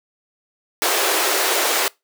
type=high-pass noise; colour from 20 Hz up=pink; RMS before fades=-19 dBFS; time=0.82-1.88 s; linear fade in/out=0 ms; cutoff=350 Hz; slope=48 dB/octave; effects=noise-tail reverb RT60 0.2 s tail -23 dB re dry